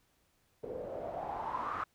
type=noise with low-pass filter sweep; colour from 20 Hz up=white; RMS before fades=-39 dBFS; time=0.63-1.84 s; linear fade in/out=5 ms; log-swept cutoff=430 to 1300 Hz; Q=6.8; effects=pink hiss -73 dBFS RMS until 1.94 s